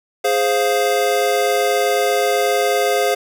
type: chord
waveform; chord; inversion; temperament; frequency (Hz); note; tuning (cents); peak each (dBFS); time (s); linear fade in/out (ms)
square; F minor; first; equal; 415.3 / 523.3 / 698.5; Ab4 / C5 / F5; 0 / 0 / 0; -20; 0.24-3.15; 10
effects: none